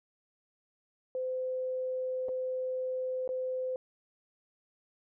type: tone with dropouts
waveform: sine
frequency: 513 Hz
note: C5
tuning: 34 cents flat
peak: -31 dBFS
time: 1.15-3.76 s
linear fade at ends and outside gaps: 1 ms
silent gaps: 2.285-2.29 / 3.277-3.29 s
effects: none